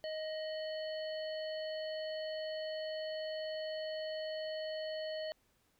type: harmonic tone with a mistuned harmonic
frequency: 626 Hz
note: D#5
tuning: 10 cents sharp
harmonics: 1 / 3 / 5 / 7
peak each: -38 / -50 / -50 / -49 dBFS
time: 0.04-5.32 s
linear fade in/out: 0 ms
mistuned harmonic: 5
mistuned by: -60 cents
effects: pink hiss -74 dBFS RMS until 5.79 s